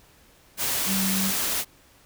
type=tone in noise; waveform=sine; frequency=192.2 Hz; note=G3; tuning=34 cents flat; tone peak=-25 dBFS; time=0.86-1.33 s; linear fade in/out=50 ms; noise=white; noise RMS=-26 dBFS; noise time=0.57-1.65 s; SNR=-2 dB; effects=pink hiss -56 dBFS RMS until 2.05 s

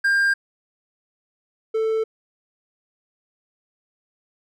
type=tone pair in turn; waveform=triangle; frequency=1600 / 442.5 Hz; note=G6 / A4; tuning=+35 / +10 cents; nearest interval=octave + minor seventh; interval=2225 cents; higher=first; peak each=-14 / -17 dBFS; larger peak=first; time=0.04-0.34 / 1.74-2.04 s; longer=neither; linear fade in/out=10 ms; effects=none

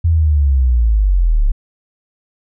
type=linear sweep; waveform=sine; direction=down; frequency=84.9 to 32.7 Hz; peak=-9 dBFS; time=0.04-1.52 s; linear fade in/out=10 ms; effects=none

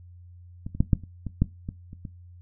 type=clicks; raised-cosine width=5 ms; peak=-21 / -23 / -7 / -6 / -30 / -19 / -7 / -19 / -28 / -23 dBFS; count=10; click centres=0.665 / 0.75 / 0.805 / 0.932 / 1.037 / 1.267 / 1.42 / 1.689 / 1.931 / 2.052 s; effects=noise-tail reverb RT60 0.2 s tail -18 dB re dry + added 88 Hz sine -45 dBFS peak until 2.41 s

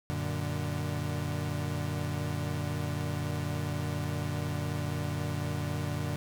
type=chord; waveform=35% pulse; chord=Gb augmented; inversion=none; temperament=equal; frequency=92.5 / 116.54 / 146.83 Hz; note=Gb2 / Bb2 / D3; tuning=0 / 0 / 0 cents; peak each=-34 / -36 / -32 dBFS; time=0.1-6.16 s; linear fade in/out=0 ms; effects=none

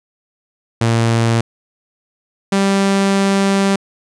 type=tone pair in turn; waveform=sawtooth; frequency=115.1 / 196.33 Hz; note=A#2 / G3; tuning=-22 / +3 cents; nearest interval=major sixth; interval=925 cents; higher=second; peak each=-8 dBFS; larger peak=neither; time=0.81-1.41 / 2.52-3.76 s; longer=second; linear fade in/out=5 ms; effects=resampled to 22050 Hz

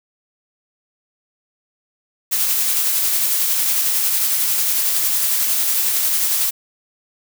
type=noise with tremolo; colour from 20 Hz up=blue; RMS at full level=-17 dBFS; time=2.31-6.51 s; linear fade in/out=20 ms; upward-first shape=sine; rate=11 Hz; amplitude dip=25%; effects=none

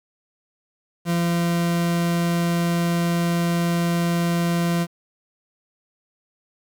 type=tone; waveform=40% pulse; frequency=171.1 Hz; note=F3; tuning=35 cents flat; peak=-18 dBFS; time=1.05-4.87 s; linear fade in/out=50 ms; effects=8-bit

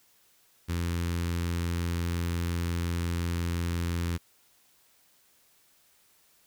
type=tone with notch filter; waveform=sawtooth; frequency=85.7 Hz; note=F2; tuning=32 cents flat; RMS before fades=-30 dBFS; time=0.68-4.18 s; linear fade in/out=20 ms; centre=670 Hz; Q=0.94; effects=white hiss -64 dBFS RMS until 6.46 s

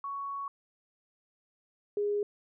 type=tone pair in turn; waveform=sine; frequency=1115 / 411.7 Hz; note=C#6 / G#4; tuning=+10 / -15 cents; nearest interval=octave + perfect fourth; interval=1725 cents; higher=first; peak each=-34 / -27 dBFS; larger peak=second; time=0.04-0.48 / 1.97-2.23 s; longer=first; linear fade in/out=2 ms; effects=none

